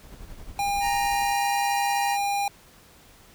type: noise with tremolo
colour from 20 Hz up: brown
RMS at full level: -38 dBFS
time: 0.02-1.34 s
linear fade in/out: 50 ms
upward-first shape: sine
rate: 11 Hz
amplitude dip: 75%
type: tone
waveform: square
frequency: 806 Hz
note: G5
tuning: 48 cents sharp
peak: -24 dBFS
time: 0.59-2.48 s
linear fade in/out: 2 ms
type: tone with pitch glide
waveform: 25% pulse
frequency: 932.3 to 937.7 Hz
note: A#5 to A#5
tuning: 0 to +10 cents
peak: -24 dBFS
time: 0.8-2.18 s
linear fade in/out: 50 ms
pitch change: +10 cents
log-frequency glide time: 1.06-1.63 s
effects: pink hiss -53 dBFS RMS until 3.34 s